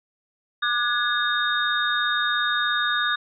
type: tone cluster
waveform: sine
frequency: 1197 / 1460 / 1682 / 3697 Hz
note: D6 / F#6 / G#6 / A#7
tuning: +33 / -24 / +22 / -15 cents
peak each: -26 dBFS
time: 0.62-3.16 s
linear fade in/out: 10 ms
effects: none